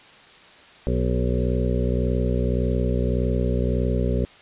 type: harmonic tone with a mistuned harmonic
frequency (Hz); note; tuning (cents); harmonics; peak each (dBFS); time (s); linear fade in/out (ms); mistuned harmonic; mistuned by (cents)
61.74; B1; 0; 1 / 2 / 3 / 4 / 6 / 7 / 8 / 9; -23 / -26 / -28 / -29 / -31 / -31 / -32 / -33; 0.87-4.25; 0; 6; +22
effects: white hiss -48 dBFS RMS until 4.41 s + resampled to 8000 Hz